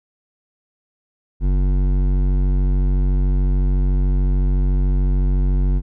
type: tone with hard clipping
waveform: triangle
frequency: 46.88 Hz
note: F#1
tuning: 23 cents sharp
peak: -16 dBFS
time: 1.4-5.82 s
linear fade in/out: 50 ms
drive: 16 dB
effects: none